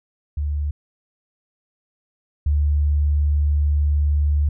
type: tone pair in turn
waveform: sine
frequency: 73.42 / 73.42 Hz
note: D2 / D2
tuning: 0 / 0 cents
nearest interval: unison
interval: 0 cents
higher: neither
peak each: -20 / -15 dBFS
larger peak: second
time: 0.37-0.71 / 2.46-4.49 s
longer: second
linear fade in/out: 5 ms
effects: none